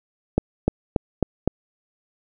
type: accelerating click train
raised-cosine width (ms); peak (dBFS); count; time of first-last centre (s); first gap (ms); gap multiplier
2; -4; 5; 0.38-1.476; 300; 0.94
effects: none